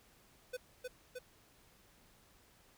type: tone with echo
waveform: square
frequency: 502 Hz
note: B4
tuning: 28 cents sharp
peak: -39 dBFS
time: 0.53-0.57 s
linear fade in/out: 10 ms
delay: 310 ms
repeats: 2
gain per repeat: -2 dB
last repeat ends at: 1.19 s
effects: pink hiss -66 dBFS RMS until 2.77 s